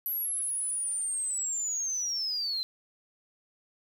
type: linear sweep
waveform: sine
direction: down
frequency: 11840 to 4042 Hz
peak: -28 dBFS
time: 0.06-2.63 s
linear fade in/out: 0 ms
effects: tanh soft clip ceiling -24 dBFS + 9-bit